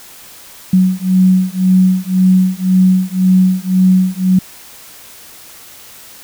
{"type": "beating tone pair", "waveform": "sine", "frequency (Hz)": [184.9, 186.8], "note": ["F#3", "F#3"], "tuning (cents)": [-1, 17], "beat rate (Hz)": 1.9, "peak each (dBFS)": -11, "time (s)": [0.73, 4.39], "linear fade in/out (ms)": 5, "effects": ["white hiss -37 dBFS RMS until 6.23 s"]}